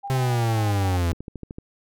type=tone with tremolo; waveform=sine; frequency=801 Hz; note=G5; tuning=37 cents sharp; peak=-29 dBFS; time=0.03-0.98 s; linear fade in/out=20 ms; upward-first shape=square; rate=11 Hz; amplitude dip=30%
type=linear sweep; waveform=45% pulse; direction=down; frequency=132.9 to 82.41 Hz; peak=-20 dBFS; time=0.1-1.12 s; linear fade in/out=0 ms
type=click train; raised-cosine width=3 ms; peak=-22 dBFS; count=7; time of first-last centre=1.13-1.585 s; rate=13.2 Hz
effects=none